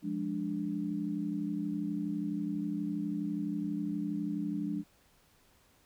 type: chord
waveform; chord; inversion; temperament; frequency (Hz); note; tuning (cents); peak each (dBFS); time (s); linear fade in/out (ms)
sine; D diminished; first; equal with one note detuned; 174.61 / 206.8 / 293.7; F3 / Ab3 / D4; 0 / -7 / 0; -38 / -36 / -35; 0.02-4.84; 50
effects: pink hiss -66 dBFS RMS until 5.85 s